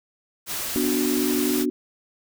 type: noise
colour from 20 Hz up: white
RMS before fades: -29 dBFS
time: 0.46-1.66 s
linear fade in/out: 50 ms
type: chord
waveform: sine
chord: B minor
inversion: none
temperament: equal with one note detuned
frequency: 246.2 / 293.7 / 370 Hz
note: B3 / D4 / F#4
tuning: -5 / 0 / 0 cents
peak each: -25 / -24 / -26 dBFS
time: 0.76-1.7 s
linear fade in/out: 0 ms
effects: none